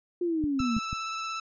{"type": "linear sweep", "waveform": "sine", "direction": "down", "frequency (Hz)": [357.7, 215.7], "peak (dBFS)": -25, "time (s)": [0.21, 0.79], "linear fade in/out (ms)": 5}
{"type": "click train", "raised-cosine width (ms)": 5, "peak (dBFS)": -22, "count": 4, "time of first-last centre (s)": [0.44, 0.929], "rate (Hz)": 6.13}
{"type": "tone with vibrato", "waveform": "sawtooth", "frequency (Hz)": 1318.5, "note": "E6", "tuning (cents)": 0, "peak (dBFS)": -28, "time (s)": [0.59, 1.4], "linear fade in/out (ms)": 5, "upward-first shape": "sine", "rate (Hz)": 17, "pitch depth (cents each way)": 13}
{"effects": ["resampled to 16000 Hz"]}